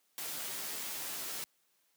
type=noise with comb filter; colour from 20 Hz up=white; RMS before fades=-40 dBFS; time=0.18-1.44 s; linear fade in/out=0 ms; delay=13 ms; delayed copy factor=+0.65; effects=white hiss -74 dBFS RMS until 1.96 s + high-pass 150 Hz 12 dB/octave